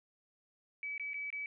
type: tone with dropouts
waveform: sine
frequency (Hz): 2289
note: D7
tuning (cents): -45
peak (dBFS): -37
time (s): 0.83-1.46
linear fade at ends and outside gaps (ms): 1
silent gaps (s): 0.979-0.997 / 1.134-1.142 / 1.303-1.327
effects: none